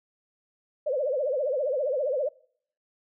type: tone with vibrato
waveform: sine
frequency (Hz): 551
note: C#5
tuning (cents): -11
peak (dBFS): -24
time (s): 0.86-2.29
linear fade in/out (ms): 10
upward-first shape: triangle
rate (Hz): 15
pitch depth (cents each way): 220
effects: noise-tail reverb RT60 0.6 s tail -23 dB re dry